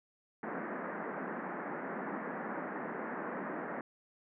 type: band-pass noise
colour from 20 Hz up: pink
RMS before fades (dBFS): -40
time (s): 0.43-3.81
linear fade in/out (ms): 2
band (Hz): 180 to 1900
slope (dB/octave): 48
effects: none